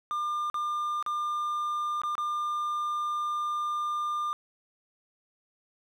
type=tone with dropouts; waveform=triangle; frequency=1200 Hz; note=D6; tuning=37 cents sharp; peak=-26 dBFS; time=0.11-4.33 s; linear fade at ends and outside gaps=0 ms; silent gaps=0.5-0.543 / 1.026-1.063 / 2.017-2.035 / 2.153-2.18 s; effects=none